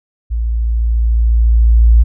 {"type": "tone with level ramp", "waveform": "sine", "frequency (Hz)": 57, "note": "A#1", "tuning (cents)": -38, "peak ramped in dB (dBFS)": [-14, -3], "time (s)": [0.3, 2.04], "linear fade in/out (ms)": 20, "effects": []}